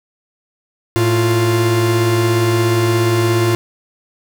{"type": "tone pair together", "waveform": "45% pulse", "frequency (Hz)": [110.72, 349.2], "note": ["A2", "F4"], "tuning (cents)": [11, 0], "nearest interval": "octave + minor sixth", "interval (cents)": 1989, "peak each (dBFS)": -15, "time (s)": [0.96, 3.55], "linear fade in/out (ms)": 0, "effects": []}